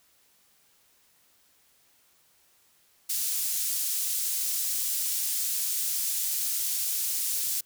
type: high-pass noise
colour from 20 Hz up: pink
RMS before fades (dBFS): -29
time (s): 3.09-7.61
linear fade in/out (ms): 10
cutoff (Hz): 7300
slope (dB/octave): 12
effects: white hiss -64 dBFS RMS until 7.65 s